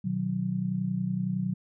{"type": "chord", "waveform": "sine", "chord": "B major", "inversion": "none", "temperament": "just", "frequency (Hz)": [123.47, 154.34, 185.21], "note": ["B2", "D#3", "F#3"], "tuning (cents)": [0, -14, 2], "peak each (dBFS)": [-34, -34, -28], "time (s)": [0.04, 1.54], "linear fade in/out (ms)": 10, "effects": []}